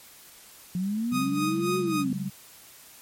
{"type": "linear two-way sweep", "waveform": "sine", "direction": "up then down", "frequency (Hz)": [174.61, 369.9, 245.4], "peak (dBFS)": -25, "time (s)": [0.75, 2.13], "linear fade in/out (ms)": 2, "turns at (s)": 1.78}
{"type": "tone with tremolo", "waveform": "sawtooth", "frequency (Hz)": 1244.5, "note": "D#6", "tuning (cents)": 0, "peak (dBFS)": -24, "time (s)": [1.11, 2.05], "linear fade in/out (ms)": 50, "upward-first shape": "sine", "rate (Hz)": 3.7, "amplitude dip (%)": 80}
{"type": "chord", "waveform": "sine", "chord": "C# suspended fourth", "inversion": "none", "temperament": "equal with one note detuned", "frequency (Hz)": [138.59, 188.56, 207.7], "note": ["C#3", "F#3", "G#3"], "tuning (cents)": [0, 33, 0], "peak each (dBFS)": [-35, -31, -35], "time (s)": [1.12, 2.3], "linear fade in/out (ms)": 5}
{"effects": ["white hiss -50 dBFS RMS until 3.01 s", "MP3 64 kbps"]}